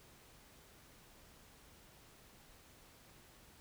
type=silence; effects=pink hiss -62 dBFS RMS until 3.6 s